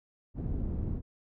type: low-pass noise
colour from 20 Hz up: pink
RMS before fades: -33 dBFS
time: 0.34-1.02 s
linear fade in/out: 50 ms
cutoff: 230 Hz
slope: 12 dB/octave
effects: none